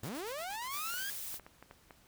sawtooth linear sweep, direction up, 98 to 1661.2 Hz, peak -35 dBFS, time 0.03-1.1 s, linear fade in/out 0 ms
white noise with tremolo, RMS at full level -49 dBFS, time 0.03-1.19 s, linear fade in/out 5 ms, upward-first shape square, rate 8.5 Hz, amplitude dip 65%
blue noise, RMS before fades -42 dBFS, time 0.69-1.4 s, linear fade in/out 50 ms
clicks, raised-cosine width 0.5 ms, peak -35 dBFS, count 7, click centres 0.94 / 1.342 / 1.397 / 1.465 / 1.626 / 1.711 / 1.908 s
effects pink hiss -64 dBFS RMS until 2.07 s

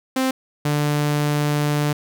sawtooth tone pair in turn, 261.6 / 147.58 Hz, C4 / D3, 0 / +9 cents, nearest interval minor seventh, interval 991 cents, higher first, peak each -14 dBFS, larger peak neither, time 0.16-0.31 / 0.65-1.93 s, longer second, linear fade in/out 5 ms, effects none

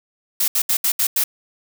blue noise bursts at uneven times, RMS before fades -18 dBFS, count 6, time 0.4-0.48 / 0.55-0.62 / 0.69-0.77 / 0.84-0.92 / 0.99-1.07 / 1.16-1.24 s, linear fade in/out 5 ms, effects none

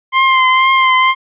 25% pulse tone with vibrato, 1046.5 Hz, C6, in tune, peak -4 dBFS, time 0.12-1.15 s, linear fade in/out 50 ms, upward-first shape triangle, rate 2.1 Hz, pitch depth 34 cents each way, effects resampled to 8000 Hz

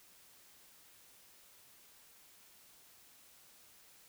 silence, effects white hiss -62 dBFS RMS until 4.08 s

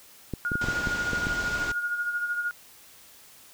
clicks, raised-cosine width 3 ms, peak -17 dBFS, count 8, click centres 0.337 / 0.518 / 0.555 / 0.641 / 0.686 / 0.872 / 1.133 / 1.269 s
sine tone with tremolo, 1431 Hz, F6, 42 cents sharp, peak -24 dBFS, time 0.45-2.51 s, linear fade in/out 0 ms, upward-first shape sine, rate 13 Hz, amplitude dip 55%
pink low-pass noise, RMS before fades -35 dBFS, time 0.61-1.72 s, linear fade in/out 5 ms, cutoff 7700 Hz, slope 48 dB/octave
effects white hiss -52 dBFS RMS until 3.53 s

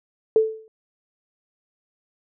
sine tone with exponential decay, 440 Hz, A4, in tune, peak -10 dBFS, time 0.36-0.68 s, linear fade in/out 1 ms, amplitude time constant 68 ms, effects none

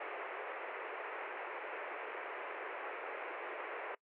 pink band-pass noise, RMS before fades -44 dBFS, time 0-3.95 s, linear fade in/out 5 ms, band 380 to 2500 Hz, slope 48 dB/octave, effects noise-tail reverb RT60 0.1 s tail -23 dB re dry

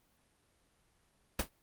pink noise with exponential decay, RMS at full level -27 dBFS, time 1.39-1.49 s, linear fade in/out 5 ms, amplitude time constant 21 ms, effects pink hiss -72 dBFS RMS until 1.62 s + Opus 32 kbps

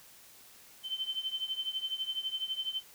sine tone with tremolo, 3083 Hz, G7, 29 cents flat, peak -29 dBFS, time 0.83-2.83 s, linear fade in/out 50 ms, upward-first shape triangle, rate 12 Hz, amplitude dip 90%, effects white hiss -56 dBFS RMS until 2.94 s

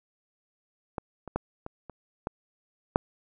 clicks, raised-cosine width 1 ms, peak -17 / -25 / -13 / -23 / -27 / -16 / -6 dBFS, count 7, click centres 0.982 / 1.277 / 1.36 / 1.664 / 1.897 / 2.271 / 2.959 s, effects none

